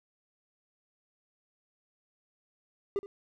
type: tone with echo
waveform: triangle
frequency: 400 Hz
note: G4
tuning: 35 cents sharp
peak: -25 dBFS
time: 2.96-2.99 s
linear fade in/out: 0 ms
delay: 70 ms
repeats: 1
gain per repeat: -15 dB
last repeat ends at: 3.06 s
effects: none